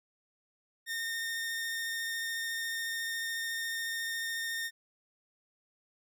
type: tone with vibrato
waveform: sawtooth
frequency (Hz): 1829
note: A#6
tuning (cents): -33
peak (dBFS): -30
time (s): 0.86-4.71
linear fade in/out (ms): 50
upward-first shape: sine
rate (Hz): 14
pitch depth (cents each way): 9
effects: none